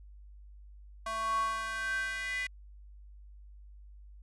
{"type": "tone with high-pass filter sweep", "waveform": "square", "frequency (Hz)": 222.1, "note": "A3", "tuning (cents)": 16, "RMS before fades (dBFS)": -34, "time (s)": [1.06, 2.47], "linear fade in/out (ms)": 5, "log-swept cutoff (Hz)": [920, 2100], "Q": 8.2, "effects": ["added 50 Hz sine -49 dBFS peak until 4.22 s", "resampled to 24000 Hz"]}